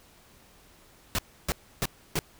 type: noise bursts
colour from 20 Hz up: pink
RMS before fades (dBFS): -27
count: 4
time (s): 1.15-2.19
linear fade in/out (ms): 0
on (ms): 35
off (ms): 300
effects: pink hiss -57 dBFS RMS until 2.39 s